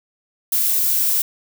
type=noise; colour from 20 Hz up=violet; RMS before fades=-18 dBFS; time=0.52-1.22 s; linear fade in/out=5 ms; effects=none